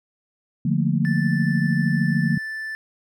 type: chord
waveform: sine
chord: Bb major seventh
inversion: first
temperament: equal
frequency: 146.83 / 174.61 / 220 / 233.1 Hz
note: D3 / F3 / A3 / Bb3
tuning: 0 / 0 / 0 / 0 cents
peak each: -22 / -22 / -25 / -26 dBFS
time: 0.65-2.38 s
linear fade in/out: 5 ms
type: tone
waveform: triangle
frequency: 1760 Hz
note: A6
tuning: in tune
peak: -26 dBFS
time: 1.05-2.75 s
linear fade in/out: 0 ms
effects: none